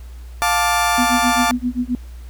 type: chord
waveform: 30% pulse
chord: D minor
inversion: first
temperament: just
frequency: 704.8 / 881 / 1174.7 Hz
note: F5 / A5 / D6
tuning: +16 / +2 / 0 cents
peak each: -17 dBFS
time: 0.42-1.51 s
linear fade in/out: 0 ms
type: tone with tremolo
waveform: sine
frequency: 246.9 Hz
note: B3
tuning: in tune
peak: -15 dBFS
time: 0.98-1.95 s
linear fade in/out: 0 ms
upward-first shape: sine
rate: 7.6 Hz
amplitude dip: 100%
effects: added 60 Hz sine -32 dBFS peak until 2.29 s + pink hiss -50 dBFS RMS until 2.29 s